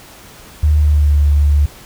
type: tone with pitch glide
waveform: sine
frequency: 75.5 to 72.8 Hz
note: D2 to D2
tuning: +48 to -15 cents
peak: -8 dBFS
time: 0.63-1.66 s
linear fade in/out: 5 ms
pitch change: -63 cents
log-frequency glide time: 0.76-1.14 s
effects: pink hiss -39 dBFS RMS until 1.85 s